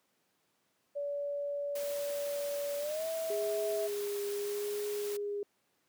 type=tone with pitch glide; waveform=sine; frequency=573 to 650.6 Hz; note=D5 to E5; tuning=-43 to -23 cents; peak=-33 dBFS; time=0.95-3.88 s; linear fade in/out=20 ms; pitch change=+220 cents; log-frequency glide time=2.78-3.06 s
type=noise; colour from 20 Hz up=white; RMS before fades=-45 dBFS; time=1.75-5.17 s; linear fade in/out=5 ms
type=tone with vibrato; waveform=sine; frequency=410.5 Hz; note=G#4; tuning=20 cents flat; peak=-33 dBFS; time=3.3-5.43 s; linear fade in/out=2 ms; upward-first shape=triangle; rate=0.8 Hz; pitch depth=19 cents each way
effects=pink hiss -75 dBFS RMS until 5.88 s + high-pass 200 Hz 12 dB/octave